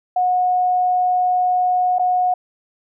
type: tone with dropouts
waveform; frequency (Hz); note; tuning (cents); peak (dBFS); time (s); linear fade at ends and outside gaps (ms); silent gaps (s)
sine; 728; F#5; -28; -14; 0.16-2.34; 5; 1.985-1.994
effects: none